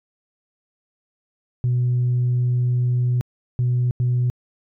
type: tone bursts at uneven times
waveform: sine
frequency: 123.47 Hz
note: B2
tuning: in tune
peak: -15 dBFS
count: 3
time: 1.64-3.21 / 3.59-3.91 / 4-4.3 s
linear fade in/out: 0 ms
effects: tanh soft clip ceiling -14 dBFS